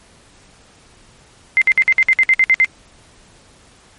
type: tone bursts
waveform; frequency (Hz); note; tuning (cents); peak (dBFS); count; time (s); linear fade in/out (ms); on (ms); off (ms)
sine; 2080; C7; -11; -8; 11; 1.57-2.646; 0; 46; 57
effects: pink hiss -48 dBFS RMS until 3.98 s + MP3 48 kbps